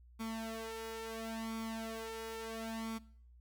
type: tone with flanger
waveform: sawtooth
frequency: 224.3 Hz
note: A3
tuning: 34 cents sharp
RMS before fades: -42 dBFS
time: 0.19-2.99 s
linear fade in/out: 20 ms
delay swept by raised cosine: 0.87 to 2.37 ms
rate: 0.73 Hz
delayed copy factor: +0.8
effects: noise-tail reverb RT60 0.6 s tail -21 dB re dry + added 60 Hz sine -57 dBFS peak until 3.4 s